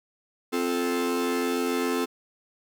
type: chord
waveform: 45% pulse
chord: F major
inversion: second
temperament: equal with one note detuned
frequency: 261.6 / 349.2 / 436 Hz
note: C4 / F4 / A4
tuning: 0 / 0 / -16 cents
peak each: -28 / -30 / -29 dBFS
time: 0.52-2.06 s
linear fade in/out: 20 ms
effects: none